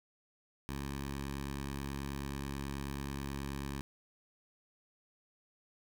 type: tone with notch filter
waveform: 10% pulse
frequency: 69.3 Hz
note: C#2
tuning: in tune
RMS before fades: -40 dBFS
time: 0.69-3.81 s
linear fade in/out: 0 ms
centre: 490 Hz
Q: 1.6
effects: none